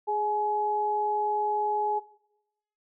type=tone pair together; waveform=sine; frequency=416.7 / 845 Hz; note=G#4 / G#5; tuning=+6 / +30 cents; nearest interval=octave; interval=1224 cents; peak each=-30 / -26 dBFS; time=0.07-2 s; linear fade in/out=20 ms; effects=noise-tail reverb RT60 0.8 s tail -19 dB re dry